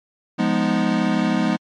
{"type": "chord", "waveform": "square", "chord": "F half-diminished seventh", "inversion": "none", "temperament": "equal", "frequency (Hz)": [174.61, 207.7, 246.9, 311.1], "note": ["F3", "Ab3", "Cb4", "Eb4"], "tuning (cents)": [0, 0, 0, 0], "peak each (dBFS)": [-25, -22, -23, -25], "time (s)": [0.38, 1.57], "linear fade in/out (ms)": 20, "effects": ["low-pass 4000 Hz 12 dB/octave", "MP3 48 kbps"]}